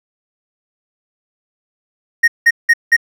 triangle tone bursts, 1864.7 Hz, A#6, in tune, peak -4 dBFS, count 4, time 2.23-2.966 s, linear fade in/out 10 ms, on 49 ms, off 180 ms, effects none

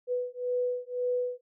sine beating tone pair, 493.9 / 495.8 Hz, B4 / B4, 0 / +7 cents, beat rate 1.9 Hz, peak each -31 dBFS, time 0.07-1.41 s, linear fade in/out 50 ms, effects none

